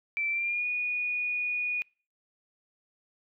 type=tone with pitch glide; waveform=sine; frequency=2333 to 2459 Hz; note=D7 to D#7; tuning=-12 to -21 cents; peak=-27 dBFS; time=0.17-1.82 s; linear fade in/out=0 ms; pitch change=+91 cents; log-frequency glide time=0.3-0.66 s; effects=noise-tail reverb RT60 0.4 s tail -26 dB re dry